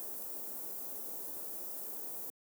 white band-stop noise, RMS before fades -42 dBFS, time 0-2.3 s, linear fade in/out 0 ms, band 540 to 15000 Hz, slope 12 dB/octave, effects high-pass 300 Hz 12 dB/octave

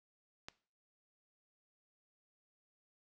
click, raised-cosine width 0.2 ms, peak -27 dBFS, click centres 0.485 s, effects noise-tail reverb RT60 0.4 s tail -19 dB re dry

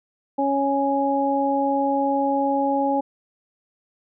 harmonic tone, 277.2 Hz, C#4, in tune, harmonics 1 / 2 / 3, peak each -23 / -24 / -22 dBFS, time 0.38-3.01 s, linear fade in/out 10 ms, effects none

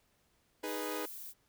sawtooth chord, G# minor, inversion second, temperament equal, 311.1 / 415.3 / 493.9 Hz, D#4 / G#4 / B4, 0 / 0 / 0 cents, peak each -37 dBFS, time 0.63-1.06 s, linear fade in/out 10 ms
violet noise, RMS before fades -46 dBFS, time 0.64-1.34 s, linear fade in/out 50 ms
effects pink hiss -73 dBFS RMS until 1.48 s

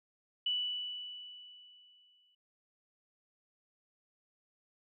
sine tone with exponential decay, 2964 Hz, F#7, 2 cents sharp, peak -29 dBFS, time 0.46-2.35 s, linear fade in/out 5 ms, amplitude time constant 410 ms, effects none

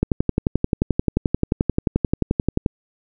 click train, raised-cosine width 3 ms, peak -4 dBFS, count 31, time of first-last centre 0.03-2.662 s, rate 11.4 Hz, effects none

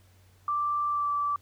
sine tone with pitch glide, 1174.7 to 1161.2 Hz, D6 to D6, 0 to -20 cents, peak -25 dBFS, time 0.48-1.36 s, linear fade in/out 2 ms, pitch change -20 cents, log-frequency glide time 0.89-1.1 s, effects added 93 Hz sine -57 dBFS peak until 1.41 s + pink hiss -64 dBFS RMS until 1.41 s

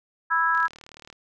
sine chord, E major, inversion second, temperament just, 988.9 / 1318.5 / 1648.1 Hz, B5 / E6 / G#6, +2 / 0 / -14 cents, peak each -25 / -23 / -23 dBFS, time 0.3-0.68 s, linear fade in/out 20 ms
click train, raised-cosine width 0.2 ms, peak -27 dBFS, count 23, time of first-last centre 0.55-1.127 s, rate 38.1 Hz
effects none

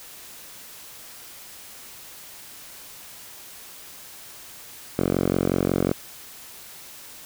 5% pulse tone with band-pass filter, 45.49 Hz, F#1, 29 cents flat, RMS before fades -23 dBFS, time 4.99-5.93 s, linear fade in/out 0 ms, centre 300 Hz, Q 0.56, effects white hiss -43 dBFS RMS until 7.25 s

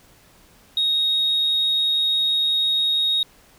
sine tone, 3751 Hz, A#7, 10 cents sharp, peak -16 dBFS, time 0.77-3.23 s, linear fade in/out 2 ms, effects tanh soft clip ceiling -14 dBFS + pink hiss -53 dBFS RMS until 3.58 s

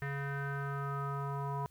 square tone with low-pass filter sweep, 140 Hz, C#3, 18 cents sharp, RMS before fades -37 dBFS, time 0.02-1.66 s, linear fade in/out 0 ms, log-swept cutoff 1800 to 1000 Hz, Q 6.5, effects added 69 Hz sine -64 dBFS peak until 1.7 s + white hiss -69 dBFS RMS until 1.7 s

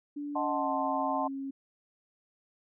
sine tone with pitch glide, 290.2 to 272.3 Hz, D4 to C#4, -21 to -31 cents, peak -34 dBFS, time 0.16-1.51 s, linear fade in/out 10 ms, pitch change -110 cents, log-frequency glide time 0.46-0.72 s
sine chord, D# diminished seventh, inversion none, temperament equal with one note detuned, 620.1 / 740 / 880 / 1046.5 Hz, D#5 / F#5 / A5 / C6, -6 / 0 / 0 / 0 cents, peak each -35 / -34 / -33 / -34 dBFS, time 0.35-1.28 s, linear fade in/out 10 ms
effects none

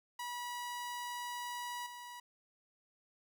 sawtooth tone with level steps, 971 Hz, B5, 30 cents flat, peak -36 / -43 dBFS, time 0.19-2.2 s, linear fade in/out 5 ms, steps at 1.86 s, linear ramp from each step 5 ms, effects none

